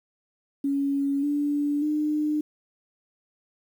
sine tone with pitch steps, 279.1 / 290.3 / 301.9 Hz, C#4 / D4 / D4, +12 / -20 / +48 cents, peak -22 dBFS, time 0.64-2.41 s, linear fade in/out 5 ms, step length 590 ms, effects 9-bit

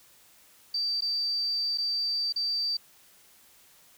sine tone with dropouts, 4651 Hz, D8, 18 cents flat, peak -26 dBFS, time 0.74-2.77 s, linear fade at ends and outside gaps 5 ms, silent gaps 1.008-1.02 / 1.776-1.782 / 2.325-2.36 s, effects white hiss -58 dBFS RMS until 3.97 s

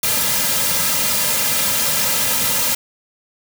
white noise with comb filter, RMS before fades -18 dBFS, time 0.03-2.75 s, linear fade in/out 5 ms, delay 2.7 ms, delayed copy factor -0.95, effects none

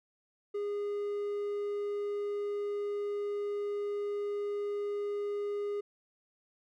triangle tone, 409.8 Hz, G#4, 23 cents flat, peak -30 dBFS, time 0.54-5.81 s, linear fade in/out 10 ms, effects none

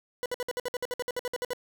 40% pulse tone bursts, 493.9 Hz, B4, in tune, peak -28 dBFS, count 16, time 0.23-1.533 s, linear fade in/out 0 ms, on 28 ms, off 57 ms, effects none

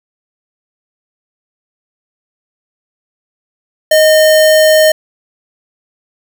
sine tone with sample-and-hold, 624 Hz, D#5, 5 cents sharp, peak -4 dBFS, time 3.91-4.92 s, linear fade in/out 5 ms, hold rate 2450 Hz, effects none

